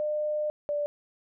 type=tone pair in turn; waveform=sine; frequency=603 / 586.2 Hz; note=D5 / D5; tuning=+46 / -3 cents; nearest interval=unison; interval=49 cents; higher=first; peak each=-26 dBFS; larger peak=neither; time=0-0.5 / 0.69-0.86 s; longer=first; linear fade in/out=0 ms; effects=none